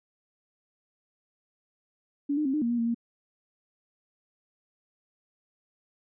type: tone with pitch steps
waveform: sine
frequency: 285.2 / 303.2 / 267 / 303.7 / 234.6 / 238.8 / 231.4 / 233.9 Hz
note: C#4 / D#4 / C4 / D#4 / A#3 / A#3 / A#3 / A#3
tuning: +49 / -45 / +35 / -42 / +11 / +42 / -13 / +6 cents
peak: -24 dBFS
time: 2.29-2.946 s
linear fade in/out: 10 ms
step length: 82 ms
effects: none